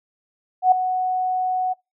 sine tone with ADSR envelope, 740 Hz, F#5, in tune, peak -8 dBFS, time 0.62-1.74 s, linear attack 98 ms, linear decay 5 ms, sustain -11 dB, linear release 19 ms, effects noise-tail reverb RT60 0.2 s tail -24 dB re dry

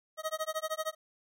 25% pulse tone with tremolo, 630 Hz, D#5, 21 cents sharp, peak -26 dBFS, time 0.17-0.95 s, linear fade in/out 50 ms, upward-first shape sine, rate 13 Hz, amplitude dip 100%, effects none

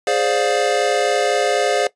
square chord, D half-diminished seventh, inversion second, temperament equal with one note detuned, 415.3 / 523.3 / 587.3 / 707.4 Hz, Ab4 / C5 / D5 / F5, 0 / 0 / 0 / +22 cents, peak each -22 dBFS, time 0.07-1.87 s, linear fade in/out 2 ms, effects noise-tail reverb RT60 0.1 s tail -18 dB re dry + resampled to 22050 Hz

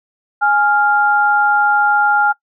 sine tone pair together, 830.6 / 1396.9 Hz, G#5 / F6, 0 / 0 cents, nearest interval major sixth, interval 900 cents, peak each -13 dBFS, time 0.41-2.33 s, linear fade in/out 20 ms, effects noise-tail reverb RT60 0.1 s tail -21 dB re dry

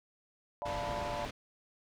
sine chord, B half-diminished seventh, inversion first, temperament equal, 587.3 / 698.5 / 880 / 987.8 Hz, D5 / F5 / A5 / B5, 0 / 0 / 0 / 0 cents, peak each -39 / -41 / -42 / -42 dBFS, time 0.62-1.25 s, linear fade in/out 0 ms
pink low-pass noise, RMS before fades -41 dBFS, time 0.65-1.31 s, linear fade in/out 10 ms, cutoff 4100 Hz, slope 12 dB/octave
effects none

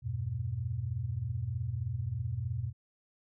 sine chord, E minor, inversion none, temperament equal with one note detuned, 82.41 / 98 / 121.28 Hz, E2 / G2 / B2, 0 / 0 / -31 cents, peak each -40 / -37 / -34 dBFS, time 0.02-2.73 s, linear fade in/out 50 ms, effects none

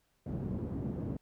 pink band-pass noise, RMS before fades -37 dBFS, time 0.26-1.17 s, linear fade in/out 5 ms, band 100 to 280 Hz, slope 12 dB/octave, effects pink hiss -75 dBFS RMS until 1.21 s

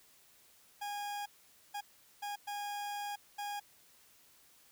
40% pulse tone bursts at uneven times, 820 Hz, G#5, 22 cents flat, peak -37 dBFS, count 5, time 0.81-1.26 / 1.74-1.81 / 2.22-2.36 / 2.47-3.16 / 3.38-3.6 s, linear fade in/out 10 ms, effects white hiss -64 dBFS RMS until 4.71 s

